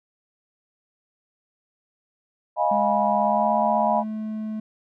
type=chord; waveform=sine; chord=F half-diminished seventh; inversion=third; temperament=equal with one note detuned; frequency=622.3 / 698.5 / 830.6 / 974.7 Hz; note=Eb5 / F5 / Ab5 / Cb6; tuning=0 / 0 / 0 / -23 cents; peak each=-24 dBFS; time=2.56-4.04 s; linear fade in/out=50 ms
type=tone with pitch glide; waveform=triangle; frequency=207.7 to 216.6 Hz; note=G#3 to A3; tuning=0 to -27 cents; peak=-25 dBFS; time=2.71-4.6 s; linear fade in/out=5 ms; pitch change=+73 cents; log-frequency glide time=3.16-3.55 s
effects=none